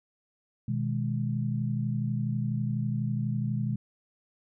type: chord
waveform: sine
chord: G# minor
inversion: first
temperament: equal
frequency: 123.47 / 155.56 / 207.7 Hz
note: B2 / D#3 / G#3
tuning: 0 / 0 / 0 cents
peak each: -29 / -33 / -32 dBFS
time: 0.68-3.76 s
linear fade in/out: 5 ms
effects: none